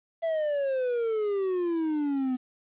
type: exponential sweep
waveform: triangle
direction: down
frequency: 670 to 250.4 Hz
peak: -23 dBFS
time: 0.22-2.37 s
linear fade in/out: 20 ms
effects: resampled to 8000 Hz + 10-bit